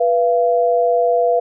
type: tone pair together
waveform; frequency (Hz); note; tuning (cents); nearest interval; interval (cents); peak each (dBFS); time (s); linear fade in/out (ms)
sine; 489.7 / 684; B4 / F5; -15 / -36; tritone; 579; -15; 0-1.4; 10
effects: none